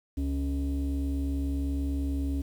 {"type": "tone pair together", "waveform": "sine", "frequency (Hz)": [69.3, 277.2], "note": ["C#2", "C#4"], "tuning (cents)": [0, 0], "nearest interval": "2 octaves", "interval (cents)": 2400, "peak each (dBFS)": [-26, -29], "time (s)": [0.17, 2.42], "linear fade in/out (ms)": 10, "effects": ["tanh soft clip ceiling -24 dBFS", "9-bit"]}